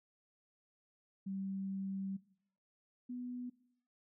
sine tone pair in turn, 193.6 / 247.2 Hz, G3 / B3, -21 / +2 cents, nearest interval major third, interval 423 cents, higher second, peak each -38 / -40 dBFS, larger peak first, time 1.26-2.17 / 3.09-3.5 s, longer first, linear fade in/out 10 ms, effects noise-tail reverb RT60 0.7 s tail -20 dB re dry

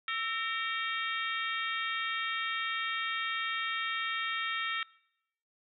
harmonic tone with a mistuned harmonic, 460 Hz, A#4, 23 cents flat, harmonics 3 / 4 / 5 / 6 / 7 / 8, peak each -36 / -37 / -38 / -43 / -40 / -42 dBFS, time 0.08-4.83 s, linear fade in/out 2 ms, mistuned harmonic 3, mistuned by -75 cents, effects noise-tail reverb RT60 0.8 s tail -23 dB re dry

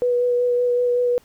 sine tone with vibrato, 489.1 Hz, B4, 17 cents flat, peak -16 dBFS, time 0.02-1.18 s, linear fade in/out 0 ms, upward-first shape sine, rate 5.3 Hz, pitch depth 13 cents each way, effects pink hiss -56 dBFS RMS until 1.24 s

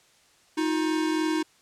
square tone pair together, 314.5 / 357.7 Hz, D#4 / F4, +19 / +41 cents, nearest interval major second, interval 222 cents, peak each -25 / -31 dBFS, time 0.57-1.43 s, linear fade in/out 10 ms, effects white hiss -60 dBFS RMS until 1.61 s + low-pass 8000 Hz 12 dB/octave

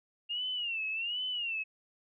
sine tone with vibrato, 2794 Hz, F7, in tune, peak -32 dBFS, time 0.29-1.64 s, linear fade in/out 20 ms, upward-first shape sine, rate 1.3 Hz, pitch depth 140 cents each way, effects none

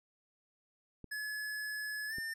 clicks, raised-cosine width 3 ms, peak -34 dBFS, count 2, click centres 1.043 / 2.184 s
square tone with pitch glide, 1705 to 1800.1 Hz, G#6 to A6, +45 to +39 cents, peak -38 dBFS, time 1.11-2.34 s, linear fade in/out 10 ms, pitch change +94 cents, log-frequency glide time 2.08-2.14 s
effects none

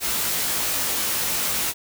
white noise with comb filter, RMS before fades -24 dBFS, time 0-1.74 s, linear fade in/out 50 ms, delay 18 ms, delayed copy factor +0.75, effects none

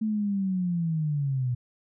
sine linear sweep, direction down, 220.3 to 120.8 Hz, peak -24 dBFS, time 0.01-1.55 s, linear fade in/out 10 ms, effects none

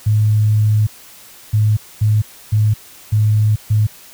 sine tone bursts at uneven times, 106.9 Hz, A2, 49 cents flat, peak -10 dBFS, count 6, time 0.06-0.87 / 1.53-1.77 / 2.01-2.22 / 2.52-2.74 / 3.12-3.56 / 3.7-3.87 s, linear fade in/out 10 ms, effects white hiss -41 dBFS RMS until 4.13 s

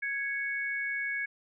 sine tone pair together, 1660.9 / 2217 Hz, G#6 / C#7, 0 / 0 cents, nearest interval perfect fourth, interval 500 cents, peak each -33 / -33 dBFS, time 0.02-1.26 s, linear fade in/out 10 ms, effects none

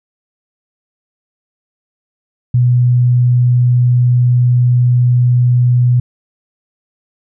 sine tone, 123.2 Hz, B2, 4 cents flat, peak -7 dBFS, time 2.54-6 s, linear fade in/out 5 ms, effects none

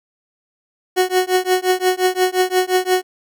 30% pulse tone with tremolo, 368.4 Hz, F#4, 7 cents flat, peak -8 dBFS, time 0.96-3.03 s, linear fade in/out 20 ms, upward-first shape triangle, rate 5.7 Hz, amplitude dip 100%, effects none

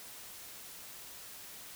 silence, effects white hiss -49 dBFS RMS until 1.75 s

